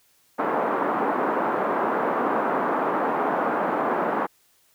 white band-pass noise, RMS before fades -24 dBFS, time 0.38-4.27 s, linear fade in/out 20 ms, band 220 to 1200 Hz, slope 24 dB/octave, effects white hiss -62 dBFS RMS until 4.74 s

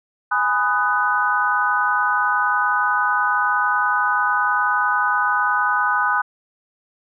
sine chord, G# minor seventh, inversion none, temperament just, 830.6 / 996.7 / 1245.9 / 1495.1 Hz, G#5 / B5 / D#6 / F#6, 0 / +16 / +2 / +18 cents, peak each -24 / -23 / -21 / -20 dBFS, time 0.31-6.22 s, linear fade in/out 10 ms, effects none

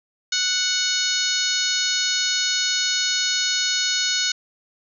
harmonic tone with a mistuned harmonic, 740 Hz, F#5, in tune, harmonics 2 / 3 / 4 / 5 / 6 / 7 / 8 / 9, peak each -28 / -31 / -29 / -26 / -25 / -29 / -31 / -28 dBFS, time 0.32-4.32 s, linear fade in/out 5 ms, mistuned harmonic 6, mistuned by -45 cents, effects none

